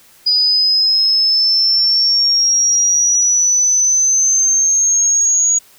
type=exponential sweep; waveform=sine; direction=up; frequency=4927 to 6740 Hz; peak=-10 dBFS; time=0.26-5.59 s; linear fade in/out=10 ms; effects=white hiss -47 dBFS RMS until 5.78 s